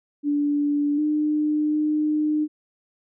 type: tone with pitch steps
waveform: sine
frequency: 290.6 / 301.9 / 303.7 Hz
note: D4 / D4 / D#4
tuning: -18 / +48 / -42 cents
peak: -19 dBFS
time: 0.23-2.48 s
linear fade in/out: 50 ms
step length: 750 ms
effects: none